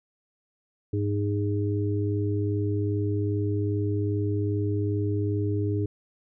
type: harmonic tone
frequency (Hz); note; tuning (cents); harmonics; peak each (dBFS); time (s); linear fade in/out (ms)
102.5; G#2; -22; 1 / 3 / 4; -25 / -30 / -31; 0.93-5.86; 5
effects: none